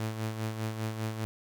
sawtooth tone with tremolo, 110 Hz, A2, in tune, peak -26 dBFS, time 0-1.25 s, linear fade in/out 0 ms, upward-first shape sine, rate 5 Hz, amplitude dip 55%, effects 9-bit

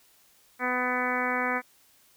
harmonic tone, 250 Hz, B3, 21 cents sharp, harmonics 1 / 2 / 3 / 4 / 5 / 6 / 7 / 8 / 9, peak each -34 / -34 / -34 / -34 / -34 / -34 / -34 / -34 / -34 dBFS, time 0.59-1.62 s, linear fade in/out 50 ms, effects white hiss -61 dBFS RMS until 2.16 s

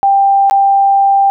sine tone with dropouts, 790 Hz, G5, 13 cents sharp, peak -6 dBFS, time 0.03-1.3 s, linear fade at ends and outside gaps 0 ms, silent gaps 0.498-0.51 s, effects none

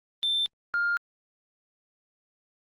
sine tone pair in turn, 3559 / 1405.5 Hz, A7 / F6, +19 / +11 cents, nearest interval octave + major third, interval 1608 cents, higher first, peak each -22 dBFS, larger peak neither, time 0.23-0.46 / 0.74-0.97 s, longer neither, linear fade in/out 0 ms, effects tanh soft clip ceiling -20 dBFS + Opus 32 kbps

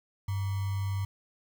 sine tone with sample-and-hold, 98 Hz, G2, in tune, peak -28 dBFS, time 0.28-1.05 s, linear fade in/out 5 ms, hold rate 1050 Hz, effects none

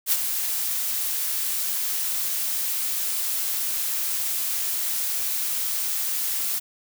blue noise with ADSR envelope, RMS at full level -19 dBFS, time 0.06-6.6 s, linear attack 63 ms, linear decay 38 ms, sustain -7 dB, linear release 21 ms, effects none

